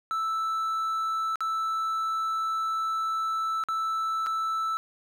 triangle tone with dropouts, 1318.5 Hz, E6, in tune, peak -24 dBFS, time 0.11-4.77 s, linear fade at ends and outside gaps 0 ms, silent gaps 1.357-1.406 / 3.638-3.686 / 4.263-4.268 s, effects none

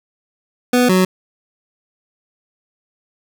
25% pulse tone pair in turn, 247.5 / 185.42 Hz, B3 / F#3, +4 / +4 cents, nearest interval perfect fourth, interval 500 cents, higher first, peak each -7 dBFS, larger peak neither, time 0.73-0.89 / 0.89-1.05 s, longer neither, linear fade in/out 5 ms, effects none

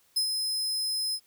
sawtooth tone with ADSR envelope, 5100 Hz, D#8, 42 cents sharp, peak -20 dBFS, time 0.16-1.2 s, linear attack 10 ms, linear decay 92 ms, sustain -5 dB, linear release 62 ms, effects white hiss -65 dBFS RMS until 1.26 s

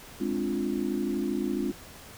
sine chord, D half-diminished seventh, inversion second, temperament equal, 207.7 / 261.6 / 293.7 / 349.2 Hz, Ab3 / C4 / D4 / F4, 0 / 0 / 0 / 0 cents, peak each -32 dBFS, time 0.2-1.72 s, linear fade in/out 10 ms, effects pink hiss -47 dBFS RMS until 2.17 s

